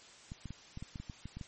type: clicks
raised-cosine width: 5 ms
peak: -30 dBFS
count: 11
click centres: 0.319 / 0.457 / 0.506 / 0.774 / 0.825 / 0.958 / 1 / 1.098 / 1.256 / 1.37 / 1.412 s
effects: white hiss -56 dBFS RMS until 1.47 s + MP3 32 kbps